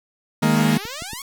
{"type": "chord", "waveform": "40% pulse", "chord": "D# suspended fourth", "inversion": "none", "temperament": "equal", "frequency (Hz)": [155.56, 207.7, 233.1], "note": ["D#3", "G#3", "A#3"], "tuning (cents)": [0, 0, 0], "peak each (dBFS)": [-19, -20, -18], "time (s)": [0.42, 0.78], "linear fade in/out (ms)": 10}
{"type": "exponential sweep", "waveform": "5% pulse", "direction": "up", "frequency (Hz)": [199.4, 1143], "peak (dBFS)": -19, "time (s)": [0.54, 1.22], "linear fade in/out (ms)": 2}
{"type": "clicks", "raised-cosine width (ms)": 3, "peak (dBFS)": -22, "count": 3, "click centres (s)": [0.853, 1.022, 1.133]}
{"effects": ["8-bit"]}